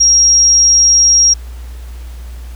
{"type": "tone", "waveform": "sine", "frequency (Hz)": 5620, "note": "F8", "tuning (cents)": 10, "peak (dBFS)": -5, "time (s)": [0, 1.34], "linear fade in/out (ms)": 10, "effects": ["added 60 Hz sine -25 dBFS peak until 2.55 s", "pink hiss -42 dBFS RMS until 2.55 s"]}